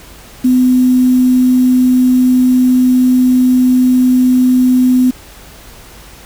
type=tone with quantisation; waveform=sine; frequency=253 Hz; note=B3; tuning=42 cents sharp; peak=-6 dBFS; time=0.44-5.11 s; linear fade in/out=10 ms; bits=5; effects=added 50 Hz sine -41 dBFS peak until 6.25 s + pink hiss -37 dBFS RMS until 6.25 s